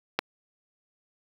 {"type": "click", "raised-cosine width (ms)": 0.3, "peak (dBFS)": -7, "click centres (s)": 0.19, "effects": ["high-pass 200 Hz 12 dB/octave", "7-bit"]}